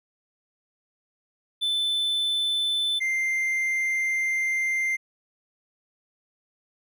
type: tone pair in turn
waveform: triangle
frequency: 3520 / 2093 Hz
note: A7 / C7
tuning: 0 / 0 cents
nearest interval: major sixth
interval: 900 cents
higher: first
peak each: -21 dBFS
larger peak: neither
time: 1.61-3 / 3-4.97 s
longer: second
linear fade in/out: 20 ms
effects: none